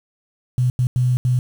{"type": "tone bursts at uneven times", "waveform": "sine", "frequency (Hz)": 125.1, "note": "B2", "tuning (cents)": 23, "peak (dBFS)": -14, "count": 4, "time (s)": [[0.58, 0.7], [0.79, 0.87], [0.96, 1.17], [1.25, 1.39]], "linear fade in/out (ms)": 0, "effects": ["7-bit"]}